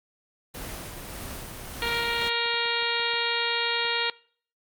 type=noise with tremolo; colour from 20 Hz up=pink; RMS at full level=-36 dBFS; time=0.54-2.29 s; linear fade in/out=10 ms; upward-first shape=sine; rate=1.7 Hz; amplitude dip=30%
type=harmonic tone; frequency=468.9 Hz; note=A#4; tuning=10 cents sharp; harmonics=1 / 2 / 3 / 4 / 5 / 6 / 7 / 8 / 9; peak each=-33 / -33 / -33 / -33 / -33 / -33 / -33 / -33 / -33 dBFS; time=1.82-4.1 s; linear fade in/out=2 ms
type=clicks; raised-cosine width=1 ms; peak=-34 dBFS; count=7; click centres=2.46 / 2.541 / 2.658 / 2.825 / 2.999 / 3.137 / 3.851 s
effects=noise-tail reverb RT60 0.5 s tail -23 dB re dry + Opus 24 kbps